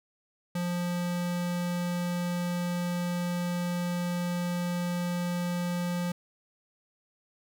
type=tone; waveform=square; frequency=175.8 Hz; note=F3; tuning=12 cents sharp; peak=-29 dBFS; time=0.55-6.12 s; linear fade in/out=5 ms; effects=none